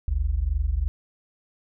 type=tone pair together; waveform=sine; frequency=50.46 / 73.2 Hz; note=G#1 / D2; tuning=-49 / -5 cents; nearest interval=tritone; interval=644 cents; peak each=-24 dBFS; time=0.08-0.88 s; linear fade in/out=0 ms; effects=none